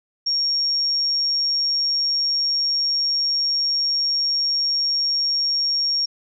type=tone; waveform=sine; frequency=5550 Hz; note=F8; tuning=12 cents flat; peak=-18 dBFS; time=0.26-6.06 s; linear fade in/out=10 ms; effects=none